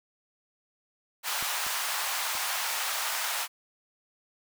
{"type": "high-pass noise", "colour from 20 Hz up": "pink", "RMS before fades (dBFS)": -31, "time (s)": [1.23, 3.48], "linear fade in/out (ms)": 50, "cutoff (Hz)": 800, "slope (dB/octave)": 24}
{"type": "clicks", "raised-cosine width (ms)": 2, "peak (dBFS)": [-29, -34, -37], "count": 3, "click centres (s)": [1.426, 1.666, 2.352]}
{"effects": []}